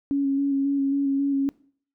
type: tone with vibrato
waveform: sine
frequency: 277.2 Hz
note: C#4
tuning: in tune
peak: -20 dBFS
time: 0.11-1.49 s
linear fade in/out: 0 ms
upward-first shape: square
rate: 3.7 Hz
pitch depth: 17 cents each way
effects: noise-tail reverb RT60 0.5 s tail -21 dB re dry

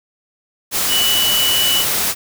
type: tone in noise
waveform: sine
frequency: 2960 Hz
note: F#7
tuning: in tune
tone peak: -15 dBFS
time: 0.88-1.85 s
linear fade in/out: 50 ms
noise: white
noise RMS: -18 dBFS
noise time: 0.71-2.15 s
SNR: 0 dB
effects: none

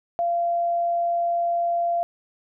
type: tone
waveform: sine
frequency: 688 Hz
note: F5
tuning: 26 cents flat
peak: -20 dBFS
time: 0.19-2.03 s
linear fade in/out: 0 ms
effects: none

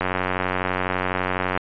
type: click train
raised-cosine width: 0.5 ms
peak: -7 dBFS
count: 145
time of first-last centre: 0.01-1.575 s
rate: 92 Hz
effects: resampled to 8000 Hz

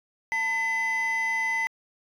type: tone pair together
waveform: triangle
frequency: 899 / 2018 Hz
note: A5 / B6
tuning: +37 / +37 cents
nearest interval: octave + major second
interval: 1400 cents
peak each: -28 / -22 dBFS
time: 0.32-1.67 s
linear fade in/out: 0 ms
effects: tanh soft clip ceiling -19 dBFS

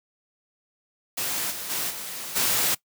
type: noise with level steps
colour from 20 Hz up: white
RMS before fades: -28 / -34 / -28 / -35 / -23 dBFS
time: 1.17-2.75 s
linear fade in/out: 10 ms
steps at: 1.5 / 1.69 / 1.89 / 2.35 s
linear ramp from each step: 20 ms
effects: noise-tail reverb RT60 0.1 s tail -20 dB re dry + high-pass 100 Hz 12 dB/octave

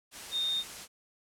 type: tone in noise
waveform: sine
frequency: 3665 Hz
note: A#7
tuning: 30 cents flat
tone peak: -28 dBFS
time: 0.31-0.64 s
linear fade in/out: 50 ms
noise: white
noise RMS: -43 dBFS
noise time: 0.11-0.88 s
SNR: +12 dB
effects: low-pass 10000 Hz 12 dB/octave

